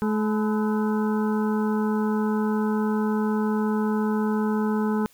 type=harmonic tone with a mistuned harmonic; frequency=214.3 Hz; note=A3; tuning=45 cents flat; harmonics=1 / 2 / 4 / 5 / 6 / 7; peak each=-22 / -28 / -34 / -36 / -38 / -39 dBFS; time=0.02-5.06 s; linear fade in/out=0 ms; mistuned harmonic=5; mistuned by=-99 cents; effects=white hiss -57 dBFS RMS until 5.13 s